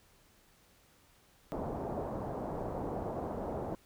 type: low-pass noise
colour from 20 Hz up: white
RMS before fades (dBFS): -38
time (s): 1.52-3.75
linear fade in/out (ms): 0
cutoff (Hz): 780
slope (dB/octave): 24
effects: pink hiss -65 dBFS RMS until 3.85 s